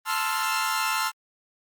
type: chord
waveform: sawtooth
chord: F major seventh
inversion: first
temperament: equal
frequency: 880 / 1046.5 / 1318.5 / 1396.9 Hz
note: A5 / C6 / E6 / F6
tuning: 0 / 0 / 0 / 0 cents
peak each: -26 dBFS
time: 0.05-1.12 s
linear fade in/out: 50 ms
effects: Opus 32 kbps